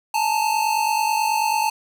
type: tone pair together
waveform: square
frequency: 854.8 / 904 Hz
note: G#5 / A5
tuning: +50 / +47 cents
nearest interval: minor second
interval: 97 cents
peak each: -22 dBFS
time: 0.14-1.7 s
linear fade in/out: 5 ms
effects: 8-bit